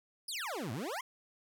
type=exponential two-way sweep; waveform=25% pulse; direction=down then up; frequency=5300 to 101.3 to 1113 Hz; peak=-33 dBFS; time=0.28-1.01 s; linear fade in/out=5 ms; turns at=0.72 s; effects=none